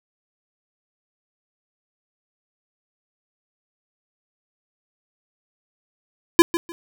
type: tone with echo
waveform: square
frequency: 338.8 Hz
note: E4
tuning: 48 cents sharp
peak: -6 dBFS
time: 6.39-6.42 s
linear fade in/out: 0 ms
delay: 150 ms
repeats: 2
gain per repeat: -14 dB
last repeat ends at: 6.72 s
effects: none